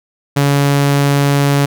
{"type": "tone", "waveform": "sawtooth", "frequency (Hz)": 141.5, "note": "C#3", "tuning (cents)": 36, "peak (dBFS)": -6, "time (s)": [0.36, 1.66], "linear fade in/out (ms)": 10, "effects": []}